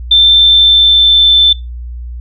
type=tone with pitch glide; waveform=sine; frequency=3559 to 3536 Hz; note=A7 to A7; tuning=+19 to +8 cents; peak=-3 dBFS; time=0.11-1.53 s; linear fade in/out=5 ms; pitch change=-11 cents; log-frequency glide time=0.34-1.36 s; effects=noise-tail reverb RT60 0.2 s tail -19 dB re dry + added 60 Hz sine -21 dBFS peak until 2.2 s